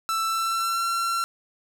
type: tone with pitch glide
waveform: 45% pulse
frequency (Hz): 1328 to 1359.8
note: E6 to F6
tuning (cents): +12 to -47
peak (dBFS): -23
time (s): 0.09-1.24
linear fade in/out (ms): 0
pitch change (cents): +41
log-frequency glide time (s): 0.25-0.85
effects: none